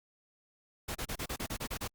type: noise bursts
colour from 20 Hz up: pink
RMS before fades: -37 dBFS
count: 10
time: 0.88-1.878 s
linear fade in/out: 10 ms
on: 71 ms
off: 32 ms
effects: Opus 48 kbps